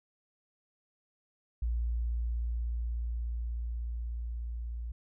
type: tone with level ramp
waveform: sine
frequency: 58.27 Hz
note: A#1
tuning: in tune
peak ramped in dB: -28 to -35 dBFS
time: 1.62-4.92 s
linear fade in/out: 5 ms
effects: none